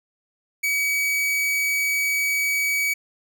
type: tone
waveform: 45% pulse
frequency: 2272 Hz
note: C#7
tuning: 42 cents sharp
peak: -20 dBFS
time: 0.63-2.94 s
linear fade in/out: 10 ms
effects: 10-bit